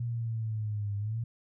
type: linear two-way sweep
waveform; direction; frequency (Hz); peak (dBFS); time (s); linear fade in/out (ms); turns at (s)
sine; down then up; 119.7 to 100.7 to 118.2; -30; 0-1.24; 5; 0.97
effects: none